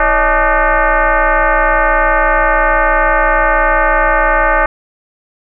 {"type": "tone with frequency modulation", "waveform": "sine", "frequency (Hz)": 329.6, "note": "E4", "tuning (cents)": 0, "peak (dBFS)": -8, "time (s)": [0, 4.66], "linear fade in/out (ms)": 2, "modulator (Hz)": 299, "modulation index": 5.2, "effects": []}